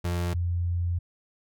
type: tone pair in turn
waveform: 35% pulse / sine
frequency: 87.31 / 87 Hz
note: F2 / F2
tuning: 0 / -6 cents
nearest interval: unison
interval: 6 cents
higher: first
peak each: -24 dBFS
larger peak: neither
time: 0.04-0.34 / 0.34-0.99 s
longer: second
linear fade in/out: 10 ms
effects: none